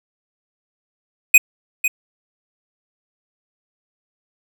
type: tone with echo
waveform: square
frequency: 2500 Hz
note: D#7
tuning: 8 cents sharp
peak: -5 dBFS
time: 1.34-1.38 s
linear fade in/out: 5 ms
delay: 500 ms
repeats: 1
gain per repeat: -11 dB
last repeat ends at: 1.88 s
effects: none